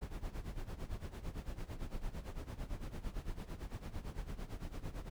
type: noise with tremolo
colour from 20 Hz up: brown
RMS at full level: -40 dBFS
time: 0.01-5.1 s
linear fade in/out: 20 ms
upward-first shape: sine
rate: 8.9 Hz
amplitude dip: 80%
effects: none